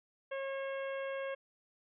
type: harmonic tone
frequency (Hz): 543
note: C#5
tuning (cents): -36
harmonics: 1 / 2 / 3 / 4 / 5 / 6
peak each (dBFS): -37 / -47 / -46 / -50 / -53 / -57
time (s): 0.31-1.35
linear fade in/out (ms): 10
effects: none